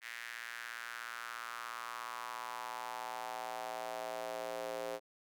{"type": "tone with high-pass filter sweep", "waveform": "square", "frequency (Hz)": 58.5, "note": "A#1", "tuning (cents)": 7, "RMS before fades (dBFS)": -43, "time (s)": [0.01, 5], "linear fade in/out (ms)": 50, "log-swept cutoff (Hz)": [1900, 510], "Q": 3.4, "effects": []}